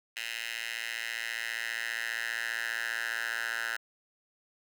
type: tone with high-pass filter sweep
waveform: 10% pulse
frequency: 114.9 Hz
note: A#2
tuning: 25 cents flat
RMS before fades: -35 dBFS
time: 0.16-3.77 s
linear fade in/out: 10 ms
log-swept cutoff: 2300 to 1500 Hz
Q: 3.8
effects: none